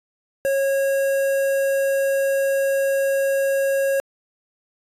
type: tone with notch filter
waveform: square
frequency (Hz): 547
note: C#5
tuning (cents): -23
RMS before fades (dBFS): -20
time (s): 0.45-4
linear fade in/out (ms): 0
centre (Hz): 4200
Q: 0.62
effects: resampled to 32000 Hz